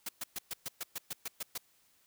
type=noise bursts; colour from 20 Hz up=white; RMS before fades=-38 dBFS; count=11; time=0.06-1.579 s; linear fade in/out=5 ms; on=29 ms; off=120 ms; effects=white hiss -69 dBFS RMS until 2.06 s